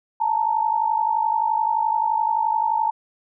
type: tone pair together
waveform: sine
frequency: 868 / 919.6 Hz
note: A5 / A#5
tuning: -24 / -24 cents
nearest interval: minor second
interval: 100 cents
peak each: -21 / -21 dBFS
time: 0.2-2.91 s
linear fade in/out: 10 ms
effects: none